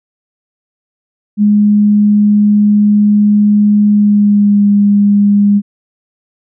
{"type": "tone with pitch glide", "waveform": "sine", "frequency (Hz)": [207.7, 203.5], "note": ["G#3", "G#3"], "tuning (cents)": [0, -35], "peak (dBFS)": -5, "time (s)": [1.37, 5.62], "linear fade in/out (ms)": 50, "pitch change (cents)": -35, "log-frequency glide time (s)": [3.89, 4.66], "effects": []}